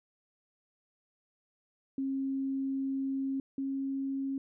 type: tone pair in turn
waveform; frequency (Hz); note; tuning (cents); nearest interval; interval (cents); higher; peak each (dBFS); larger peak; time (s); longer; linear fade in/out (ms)
sine; 270 / 271.4; C#4 / C#4; -45 / -36; unison; 9; second; -30 / -31; first; 1.98-3.4 / 3.58-4.38; first; 2
effects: none